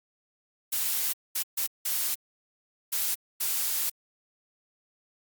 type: noise bursts at uneven times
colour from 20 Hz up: blue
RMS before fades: -28 dBFS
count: 6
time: 0.72-1.13 / 1.35-1.43 / 1.57-1.67 / 1.85-2.15 / 2.92-3.15 / 3.4-3.9 s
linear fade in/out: 10 ms
effects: Opus 48 kbps